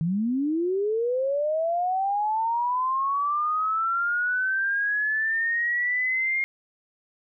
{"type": "linear sweep", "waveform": "sine", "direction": "up", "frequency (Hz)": [155.1, 2136], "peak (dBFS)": -22, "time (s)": [0.01, 6.44], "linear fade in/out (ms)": 0, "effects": []}